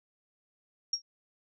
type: tone with exponential decay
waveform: sine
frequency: 5588 Hz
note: F8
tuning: in tune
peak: -23 dBFS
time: 0.93-1.02 s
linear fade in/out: 5 ms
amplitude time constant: 19 ms
effects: none